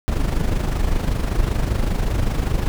brown noise with amplitude modulation, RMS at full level -17 dBFS, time 0.08-2.68 s, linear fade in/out 0 ms, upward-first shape sine, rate 25.2 Hz, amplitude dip 60%, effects none

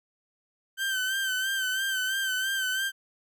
30% pulse tone with vibrato, 1547 Hz, G6, 23 cents flat, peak -24 dBFS, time 0.77-2.92 s, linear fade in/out 50 ms, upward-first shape sine, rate 3 Hz, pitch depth 46 cents each way, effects none

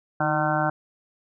harmonic tone with a mistuned harmonic, 152.1 Hz, D#3, 39 cents flat, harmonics 1 / 2 / 4 / 5 / 6 / 7 / 8 / 9 / 10, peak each -28 / -30 / -28 / -26 / -31 / -33 / -38 / -29 / -30 dBFS, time 0.2-0.7 s, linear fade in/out 5 ms, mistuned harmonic 2, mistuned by +51 cents, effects none

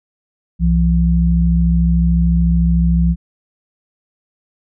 sine tone pair together, 63.68 / 170 Hz, C2 / F3, -46 / -46 cents, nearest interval octave + perfect fourth, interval 1700 cents, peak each -13 dBFS, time 0.59-3.16 s, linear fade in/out 50 ms, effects none

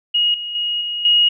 sine tone with level steps, 2881 Hz, F#7, 47 cents flat, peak -13 / -24 / -18 / -21 / -10 dBFS, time 0.14-1.29 s, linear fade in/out 10 ms, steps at 0.34 / 0.55 / 0.81 / 1.05 s, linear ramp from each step 2 ms, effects none

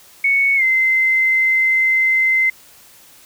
sine tone with pitch glide, 2217 to 2069 Hz, C#7 to C7, 0 to -20 cents, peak -12 dBFS, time 0.24-2.5 s, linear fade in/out 5 ms, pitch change -120 cents, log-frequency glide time 0.56-0.63 s, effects white hiss -46 dBFS RMS until 3.25 s

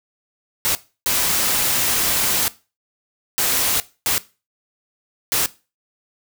white noise bursts at uneven times, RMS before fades -19 dBFS, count 5, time 0.65-0.75 / 1.06-2.48 / 3.38-3.8 / 4.06-4.18 / 5.32-5.46 s, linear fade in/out 0 ms, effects noise-tail reverb RT60 0.3 s tail -18 dB re dry

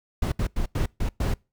brown noise bursts at uneven times, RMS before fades -24 dBFS, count 6, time 0.22-0.32 / 0.39-0.47 / 0.56-0.66 / 0.75-0.86 / 1-1.09 / 1.2-1.34 s, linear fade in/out 5 ms, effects noise-tail reverb RT60 0.3 s tail -26 dB re dry

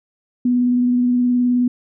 sine tone with vibrato, 246.2 Hz, B3, 5 cents flat, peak -13 dBFS, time 0.45-1.68 s, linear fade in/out 5 ms, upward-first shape triangle, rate 19 Hz, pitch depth 21 cents each way, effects none

